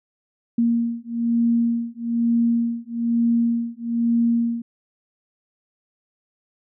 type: beating tone pair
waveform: sine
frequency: 233.1 / 234.2 Hz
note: A#3 / A#3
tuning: 0 / +8 cents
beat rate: 1.1 Hz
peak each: -21 dBFS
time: 0.58-4.62 s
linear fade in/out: 5 ms
effects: none